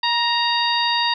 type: harmonic tone with a mistuned harmonic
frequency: 932.3 Hz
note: A#5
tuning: in tune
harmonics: 1 / 2 / 3 / 4 / 5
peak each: -21 / -25 / -26 / -23 / -25 dBFS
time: 0.03-1.14 s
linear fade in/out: 5 ms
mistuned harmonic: 1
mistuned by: +35 cents
effects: none